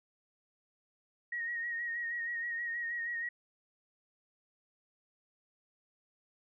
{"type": "tone with vibrato", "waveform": "sine", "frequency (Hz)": 1880, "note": "A#6", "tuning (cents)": 14, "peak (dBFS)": -34, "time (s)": [1.32, 3.29], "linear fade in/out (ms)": 5, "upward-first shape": "sine", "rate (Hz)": 6.3, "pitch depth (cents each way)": 37, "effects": []}